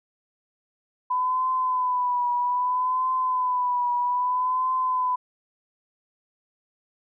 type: tone with vibrato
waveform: sine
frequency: 1000 Hz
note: B5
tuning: 21 cents sharp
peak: -21 dBFS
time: 1.1-5.16 s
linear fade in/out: 10 ms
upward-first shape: triangle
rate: 0.62 Hz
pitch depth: 53 cents each way
effects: none